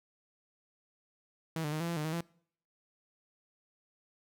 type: tone with pitch steps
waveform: sawtooth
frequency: 161.8 / 149.3 / 155 / 168.9 / 170.1 / 151.5 / 158.2 / 169.3 Hz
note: E3 / D3 / D#3 / E3 / F3 / D#3 / D#3 / E3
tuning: -32 / +29 / -6 / +42 / -45 / -46 / +29 / +46 cents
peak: -29 dBFS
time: 1.56-2.208 s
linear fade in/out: 2 ms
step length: 81 ms
effects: noise-tail reverb RT60 0.6 s tail -24 dB re dry